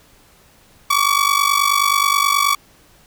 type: ring-modulated tone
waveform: sawtooth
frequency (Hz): 1139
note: C#6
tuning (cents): +47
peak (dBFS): -7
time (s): 0.9-2.55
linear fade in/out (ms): 5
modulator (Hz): 24.7
effects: pink hiss -51 dBFS RMS until 3.06 s